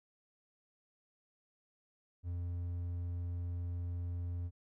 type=tone; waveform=triangle; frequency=87.31 Hz; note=F2; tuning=in tune; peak=-34 dBFS; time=2.23-4.51 s; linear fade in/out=50 ms; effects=none